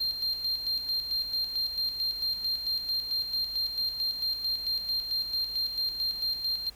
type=tone with tremolo; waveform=triangle; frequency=4186 Hz; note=C8; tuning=in tune; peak=-25 dBFS; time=0-6.7 s; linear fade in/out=10 ms; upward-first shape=square; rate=4.5 Hz; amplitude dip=55%; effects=added 50 Hz sine -54 dBFS peak until 6.75 s + pink hiss -55 dBFS RMS until 6.75 s